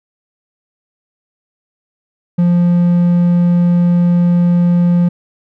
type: tone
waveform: triangle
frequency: 174.61 Hz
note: F3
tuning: in tune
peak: -6 dBFS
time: 2.38-5.09 s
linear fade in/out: 10 ms
effects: none